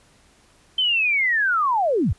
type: linear sweep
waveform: sine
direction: down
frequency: 3117 to 52.3 Hz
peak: -17 dBFS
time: 0.78-2.13 s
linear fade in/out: 5 ms
effects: pink hiss -56 dBFS RMS until 2.18 s + resampled to 24000 Hz